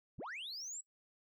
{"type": "linear sweep", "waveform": "sine", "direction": "up", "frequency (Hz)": [30.42, 7902], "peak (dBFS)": -40, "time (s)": [0.18, 0.81], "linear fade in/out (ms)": 10, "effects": ["noise-tail reverb RT60 0.1 s tail -24 dB re dry", "tanh soft clip ceiling -41 dBFS"]}